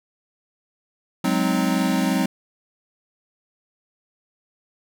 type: chord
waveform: square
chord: Ab dominant seventh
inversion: third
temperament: equal with one note detuned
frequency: 185 / 207.7 / 259.1 / 311.1 Hz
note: Gb3 / Ab3 / C4 / Eb4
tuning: 0 / 0 / -17 / 0 cents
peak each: -24 / -26 / -24 / -27 dBFS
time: 1.24-2.26 s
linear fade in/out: 5 ms
effects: none